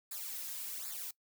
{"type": "noise with flanger", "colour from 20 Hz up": "blue", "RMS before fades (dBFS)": -42, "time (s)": [0.11, 1.11], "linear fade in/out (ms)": 5, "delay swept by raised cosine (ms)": [0.33, 2.83], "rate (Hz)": 1.3, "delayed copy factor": -1, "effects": ["noise-tail reverb RT60 0.1 s tail -21 dB re dry"]}